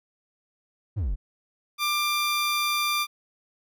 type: exponential sweep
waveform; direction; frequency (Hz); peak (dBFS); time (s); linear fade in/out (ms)
triangle; down; 120 to 37; -22; 0.96-1.16; 20
type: tone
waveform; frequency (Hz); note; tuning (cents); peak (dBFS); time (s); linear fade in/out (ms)
15% pulse; 1188; D6; +20; -17; 1.78-3.07; 50
effects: none